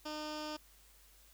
15% pulse tone with low-pass filter, 304.4 Hz, D#4, 38 cents flat, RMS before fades -42 dBFS, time 0.05-0.57 s, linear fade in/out 10 ms, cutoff 5300 Hz, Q 2.5, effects added 50 Hz sine -64 dBFS peak until 1.33 s + white hiss -64 dBFS RMS until 1.33 s

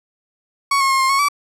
35% pulse tone with pitch steps, 1115 / 1084 / 1073 / 1061 / 1100 / 1150 Hz, C#6 / C#6 / C6 / C6 / C#6 / D6, +10 / -39 / +43 / +24 / -14 / -37 cents, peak -12 dBFS, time 0.71-1.286 s, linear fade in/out 5 ms, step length 96 ms, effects low-pass 11000 Hz 12 dB/octave + 9-bit

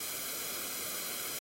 white noise with comb filter, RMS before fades -38 dBFS, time 0-1.39 s, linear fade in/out 5 ms, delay 1.1 ms, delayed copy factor -0.65, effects AAC 48 kbps

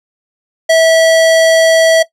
square tone, 651 Hz, E5, 22 cents flat, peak -6 dBFS, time 0.69-2.03 s, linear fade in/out 10 ms, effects noise-tail reverb RT60 0.1 s tail -17 dB re dry + low-pass 10000 Hz 12 dB/octave

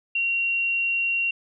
sine tone, 2750 Hz, F7, 27 cents flat, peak -21 dBFS, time 0.15-1.31 s, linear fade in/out 5 ms, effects none

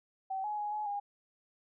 sine tone with pitch steps, 767 / 841 / 833 / 846 / 813 Hz, G5 / G#5 / G#5 / G#5 / G#5, -38 / +22 / +5 / +32 / -37 cents, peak -33 dBFS, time 0.3-1 s, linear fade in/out 10 ms, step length 140 ms, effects none

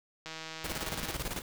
click train, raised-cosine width 0.2 ms, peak -24 dBFS, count 141, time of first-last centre 0.26-1.135 s, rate 160 Hz
pink noise with tremolo, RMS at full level -35 dBFS, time 0.64-1.42 s, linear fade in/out 5 ms, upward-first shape square, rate 18 Hz, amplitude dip 65%
effects none

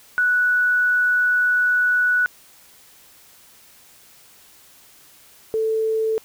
sine tone pair in turn, 1476 / 441.7 Hz, F#6 / A4, -5 / +7 cents, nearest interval octave + major sixth, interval 2088 cents, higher first, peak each -15 / -18 dBFS, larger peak first, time 0.18-2.26 / 5.54-6.18 s, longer first, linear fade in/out 0 ms, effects white hiss -50 dBFS RMS until 6.24 s

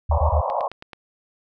sine tone bursts, 76.1 Hz, D#2, 38 cents flat, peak -16 dBFS, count 3, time 0.09-0.412 s, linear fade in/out 10 ms, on 92 ms, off 23 ms
pink band-pass noise, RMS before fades -24 dBFS, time 0.11-0.68 s, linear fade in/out 2 ms, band 520 to 1100 Hz, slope 96 dB/octave
click train, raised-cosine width 0.3 ms, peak -21 dBFS, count 5, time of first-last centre 0.5-0.932 s, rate 9.25 Hz
effects none

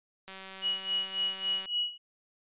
click train, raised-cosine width 0.2 ms, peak -27 dBFS, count 264, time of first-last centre 0.28-1.657 s, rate 191 Hz
sine tone with tremolo, 2917 Hz, F#7, 25 cents flat, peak -26 dBFS, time 0.61-1.98 s, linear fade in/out 50 ms, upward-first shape sine, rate 3.6 Hz, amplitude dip 85%
effects resampled to 8000 Hz

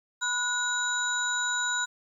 sine tone cluster, 994 / 1460 / 3849 / 7030 Hz, B5 / F#6 / B7 / A8, +11 / -24 / -45 / -2 cents, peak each -35 / -28 / -33 / -33 dBFS, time 0.21-1.86 s, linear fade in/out 20 ms, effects 10-bit

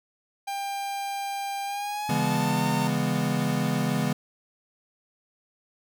45% pulse tone with pitch glide, 796 to 909.1 Hz, G5 to A#5, +26 to -44 cents, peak -29 dBFS, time 0.47-2.88 s, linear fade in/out 10 ms, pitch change +230 cents, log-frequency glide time 1.64-2.66 s
square chord, C# minor seventh, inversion none, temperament equal with one note detuned, 138.59 / 164.81 / 203.1 / 246.9 Hz, C#3 / E3 / G#3 / B3, 0 / 0 / -38 / 0 cents, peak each -30 dBFS, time 2.09-4.13 s, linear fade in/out 5 ms
effects none

